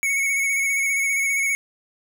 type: tone with vibrato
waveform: square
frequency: 2214 Hz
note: C#7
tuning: 3 cents flat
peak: -20 dBFS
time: 0.03-1.55 s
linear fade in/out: 0 ms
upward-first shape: square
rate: 15 Hz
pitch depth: 22 cents each way
effects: none

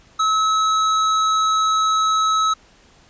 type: tone with hard clipping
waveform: sine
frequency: 1292 Hz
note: E6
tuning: 35 cents flat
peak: -17 dBFS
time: 0.19-2.54 s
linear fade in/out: 10 ms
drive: 16 dB
effects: pink hiss -52 dBFS RMS until 3.09 s + resampled to 16000 Hz

